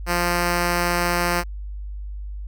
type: tone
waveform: 5% pulse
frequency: 174.61 Hz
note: F3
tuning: in tune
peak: -8 dBFS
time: 0.06-1.44 s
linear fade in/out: 50 ms
effects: added 50 Hz sine -29 dBFS peak until 2.47 s